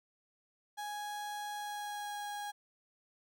35% pulse tone with pitch glide, 830.6 to 823.4 Hz, G#5 to G#5, 0 to -15 cents, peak -37 dBFS, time 0.77-2.52 s, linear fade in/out 20 ms, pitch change -15 cents, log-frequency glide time 1.54-2.28 s, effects none

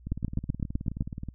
two click trains, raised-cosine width 5 ms, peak -15 / -23 dBFS, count 8 / 24, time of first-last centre 0.12-1.008 / 0.07-1.287 s, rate 7.88 / 18.9 Hz, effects added 60 Hz sine -50 dBFS peak until 1.34 s

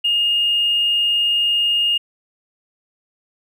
triangle tone with tanh clipping, 2841 Hz, F7, 29 cents sharp, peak -14 dBFS, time 0.04-1.98 s, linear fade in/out 10 ms, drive 1 dB, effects none

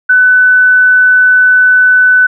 sine tone, 1500 Hz, F#6, 23 cents sharp, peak -3 dBFS, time 0.09-2.27 s, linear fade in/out 10 ms, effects none

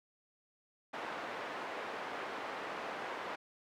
pink band-pass noise, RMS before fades -42 dBFS, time 0.93-3.36 s, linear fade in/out 10 ms, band 480 to 1900 Hz, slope 12 dB/octave, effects none

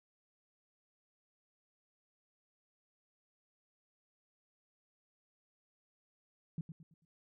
sine tone with echo, 161.6 Hz, E3, 34 cents flat, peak -35 dBFS, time 6.58-6.61 s, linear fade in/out 2 ms, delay 110 ms, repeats 4, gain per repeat -9 dB, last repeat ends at 7.05 s, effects none

